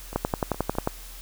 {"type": "two click trains", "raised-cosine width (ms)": 1, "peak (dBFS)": [-9, -22], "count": [9, 4], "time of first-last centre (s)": [[0.16, 0.874], [0.13, 0.752]], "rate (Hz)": [11.2, 4.82], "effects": ["added 40 Hz sine -41 dBFS peak until 1.21 s", "white hiss -45 dBFS RMS until 1.21 s"]}